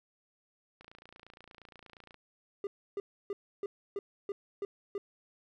click train, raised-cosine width 0.3 ms, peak -36 dBFS, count 39, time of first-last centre 0.81-2.143 s, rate 28.5 Hz
triangle tone bursts, 400.7 Hz, G4, 38 cents sharp, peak -31 dBFS, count 8, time 2.64-4.98 s, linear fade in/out 2 ms, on 30 ms, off 300 ms
effects none

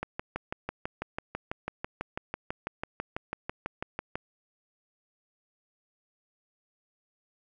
click train, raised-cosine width 0.5 ms, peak -17 dBFS, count 26, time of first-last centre 0.03-4.155 s, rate 6.06 Hz, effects none

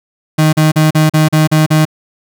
35% pulse tone bursts, 155.56 Hz, D#3, in tune, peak -5 dBFS, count 8, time 0.38-1.853 s, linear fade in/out 10 ms, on 150 ms, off 39 ms, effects none

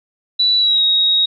sine tone with pitch glide, 3952 to 3782 Hz, B7 to A#7, 0 to +24 cents, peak -11 dBFS, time 0.39-1.26 s, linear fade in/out 10 ms, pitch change -76 cents, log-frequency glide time 0.58-0.83 s, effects none

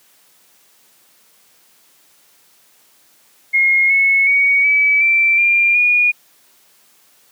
sine tone with pitch steps, 2149 / 2195 / 2243 / 2291 / 2341 / 2391 / 2443 Hz, C7 / C#7 / C#7 / D7 / D7 / D7 / D#7, +46 / -18 / +20 / -44 / -6 / +30 / -32 cents, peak -10 dBFS, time 3.53-6.12 s, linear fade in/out 20 ms, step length 370 ms, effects white hiss -53 dBFS RMS until 7.31 s + high-pass 150 Hz 12 dB/octave

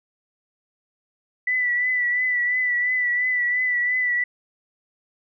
sine tone with vibrato, 1977 Hz, B6, 1 cent sharp, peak -19 dBFS, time 1.47-4.24 s, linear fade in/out 5 ms, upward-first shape triangle, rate 2.9 Hz, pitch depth 41 cents each way, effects none

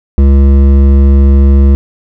triangle tone with hard clipping, 68.7 Hz, C#2, 15 cents flat, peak -4 dBFS, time 0.18-1.75 s, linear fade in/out 0 ms, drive 15 dB, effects none

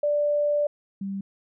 sine tone pair in turn, 587.3 / 195.99 Hz, D5 / G3, 0 / 0 cents, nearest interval octave + perfect fifth, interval 1900 cents, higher first, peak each -20 / -28 dBFS, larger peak first, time 0.03-0.67 / 1.01-1.21 s, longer first, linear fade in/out 5 ms, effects none

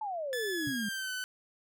sine exponential sweep, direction down, 890 to 198.9 Hz, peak -33 dBFS, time 0.01-0.89 s, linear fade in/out 5 ms
sawtooth tone with pitch glide, 1733 to 1508.7 Hz, A6 to F#6, -27 to +33 cents, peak -31 dBFS, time 0.33-1.24 s, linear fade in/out 0 ms, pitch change -240 cents, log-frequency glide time 0.5-1.12 s
sine tone with exponential decay, 129.6 Hz, C3, 16 cents flat, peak -33 dBFS, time 0.67-0.79 s, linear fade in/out 2 ms, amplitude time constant 24 ms
effects none

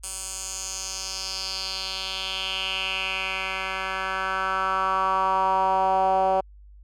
10% pulse tone with band-pass filter sweep, 190 Hz, F#3, 46 cents sharp, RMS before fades -26 dBFS, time 0.03-6.41 s, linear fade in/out 10 ms, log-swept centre 8600 to 670 Hz, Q 3.5, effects added 50 Hz sine -45 dBFS peak until 6.83 s

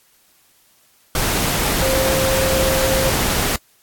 sine tone in noise, 529 Hz, C5, 19 cents sharp, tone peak -18 dBFS, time 1.82-3.1 s, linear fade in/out 2 ms, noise pink, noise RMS -19 dBFS, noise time 1.15-3.56 s, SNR -2 dB, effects white hiss -56 dBFS RMS until 3.82 s + AAC 64 kbps

